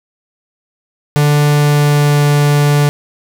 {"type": "tone with pitch glide", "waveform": "45% pulse", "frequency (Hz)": [147, 145.82], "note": ["D3", "D3"], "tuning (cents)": [2, -12], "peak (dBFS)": -8, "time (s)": [1.16, 2.89], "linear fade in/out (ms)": 0, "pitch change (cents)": -14, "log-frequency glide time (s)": [1.49, 2.27], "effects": []}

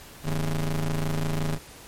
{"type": "ring-modulated tone", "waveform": "40% pulse", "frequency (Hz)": 82.8, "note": "E2", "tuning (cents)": 8, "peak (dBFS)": -20, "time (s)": [0.23, 1.59], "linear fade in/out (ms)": 50, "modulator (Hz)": 70, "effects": ["pink hiss -46 dBFS RMS until 1.87 s", "MP3 64 kbps"]}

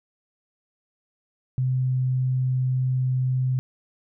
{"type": "tone", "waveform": "sine", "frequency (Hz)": 128.7, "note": "C3", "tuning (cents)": -28, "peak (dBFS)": -20, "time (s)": [1.58, 3.59], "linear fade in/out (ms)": 0, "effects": []}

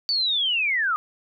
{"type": "linear sweep", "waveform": "sine", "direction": "down", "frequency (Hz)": [4587, 1201], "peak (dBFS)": -20, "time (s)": [0.09, 0.96], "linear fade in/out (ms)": 0, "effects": []}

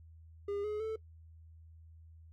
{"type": "tone with pitch steps", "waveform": "triangle", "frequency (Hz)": [404.6, 422, 440.2], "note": ["G#4", "G#4", "A4"], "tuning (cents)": [-45, 28, 1], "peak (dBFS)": -32, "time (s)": [0.48, 0.96], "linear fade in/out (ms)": 5, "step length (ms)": 160, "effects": ["noise-tail reverb RT60 0.1 s tail -20 dB re dry", "added 81 Hz sine -53 dBFS peak until 2.32 s"]}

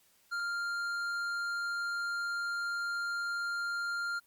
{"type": "tone with tanh clipping", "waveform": "triangle", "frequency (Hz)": 1396.9, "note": "F6", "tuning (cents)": 0, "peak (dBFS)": -34, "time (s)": [0.31, 4.2], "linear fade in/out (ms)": 20, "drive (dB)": 14, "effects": ["white hiss -67 dBFS RMS until 4.26 s", "Opus 48 kbps"]}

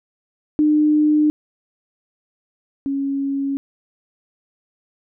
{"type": "tone pair in turn", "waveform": "sine", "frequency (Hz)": [302.2, 276.3], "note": ["D4", "C#4"], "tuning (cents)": [50, -6], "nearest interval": "major second", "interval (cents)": 156, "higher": "first", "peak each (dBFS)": [-12, -19], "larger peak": "first", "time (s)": [[0.59, 1.3], [2.86, 3.57]], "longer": "neither", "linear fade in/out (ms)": 0, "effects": []}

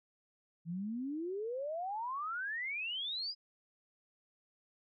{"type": "exponential sweep", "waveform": "sine", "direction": "up", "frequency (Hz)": [160.2, 5050], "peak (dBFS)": -36, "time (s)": [0.65, 3.35], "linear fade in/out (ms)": 50, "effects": []}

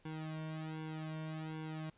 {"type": "tone with flanger", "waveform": "sawtooth", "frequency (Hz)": 157.3, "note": "D#3", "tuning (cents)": 19, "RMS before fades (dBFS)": -43, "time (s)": [0.05, 1.9], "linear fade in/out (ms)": 5, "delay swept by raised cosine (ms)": [1.6, 2.4], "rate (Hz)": 1.3, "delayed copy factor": -0.95, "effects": ["pink hiss -70 dBFS RMS until 1.97 s", "resampled to 8000 Hz"]}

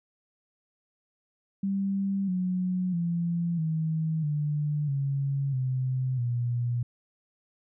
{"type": "tone with pitch steps", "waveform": "sine", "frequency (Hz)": [196, 182.87, 170.63, 159.2, 148.54, 138.59, 129.31, 120.65], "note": ["G3", "F#3", "F3", "D#3", "D3", "C#3", "C3", "B2"], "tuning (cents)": [0, -20, -40, 40, 20, 0, -20, -40], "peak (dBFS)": -25, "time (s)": [1.63, 6.83], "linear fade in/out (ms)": 5, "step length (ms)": 650, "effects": []}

